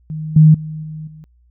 sine tone with level steps, 155.56 Hz, D#3, in tune, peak -22 / -4 / -24 / -26 / -35 dBFS, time 0.1-1.24 s, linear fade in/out 0 ms, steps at 0.36 / 0.54 / 0.83 / 1.07 s, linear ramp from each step 5 ms, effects added 60 Hz sine -50 dBFS peak until 1.5 s

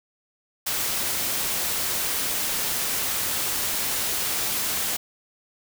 white noise, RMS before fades -26 dBFS, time 0.66-4.97 s, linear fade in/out 10 ms, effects none

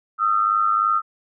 sine tone pair together, 1237.9 / 1341 Hz, D#6 / E6, -9 / +29 cents, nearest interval minor second, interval 138 cents, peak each -19 dBFS, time 0.18-1.02 s, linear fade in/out 50 ms, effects none

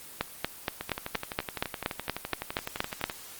two click trains, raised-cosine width 0.3 ms, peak -16 / -10 dBFS, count 28 / 13, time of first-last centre 0.81-3.098 / 0.21-3.04 s, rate 11.8 / 4.24 Hz, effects white hiss -46 dBFS RMS until 3.39 s + Opus 24 kbps

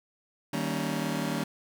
sawtooth chord, Eb dominant seventh, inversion none, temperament just, 155.56 / 194.45 / 233.3 / 280 Hz, Eb3 / G3 / Bb3 / Db4, 0 / -14 / +2 / +18 cents, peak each -30 dBFS, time 0.53-1.44 s, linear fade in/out 5 ms, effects none

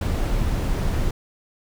brown noise, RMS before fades -22 dBFS, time 0.01-1.11 s, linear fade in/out 5 ms, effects none

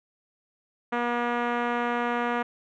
5% pulse tone with low-pass filter, 239.8 Hz, A#3, 49 cents sharp, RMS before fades -27 dBFS, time 0.92-2.43 s, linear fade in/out 10 ms, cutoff 1400 Hz, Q 0.72, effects none

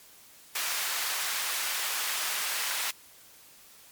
pink high-pass noise, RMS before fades -31 dBFS, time 0.55-2.91 s, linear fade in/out 5 ms, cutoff 1300 Hz, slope 12 dB/octave, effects white hiss -54 dBFS RMS until 3.91 s + MP3 96 kbps

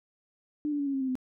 sine tone with pitch steps, 298.1 / 290.6 / 283.3 / 276.2 / 269.3 / 262.5 / 255.9 Hz, D4 / D4 / C#4 / C#4 / C#4 / C4 / C4, +26 / -18 / +38 / -6 / -50 / +6 / -38 cents, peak -27 dBFS, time 0.65-1.154 s, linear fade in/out 0 ms, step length 72 ms, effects none

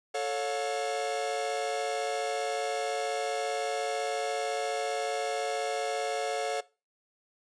45% pulse chord, A augmented, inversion none, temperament equal with one note detuned, 440 / 554.4 / 714 Hz, A4 / C#5 / E#5, 0 / 0 / +38 cents, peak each -34 dBFS, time 0.14-6.61 s, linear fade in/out 10 ms, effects noise-tail reverb RT60 0.3 s tail -20 dB re dry + resampled to 22050 Hz

